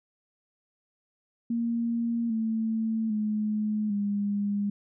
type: tone with pitch steps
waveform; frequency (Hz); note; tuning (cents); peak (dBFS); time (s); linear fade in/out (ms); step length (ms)
sine; 233.1 / 222.7 / 212.8 / 203.3; A#3 / A3 / G#3 / G#3; 0 / +21 / +42 / -37; -25; 1.5-4.7; 5; 800
effects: none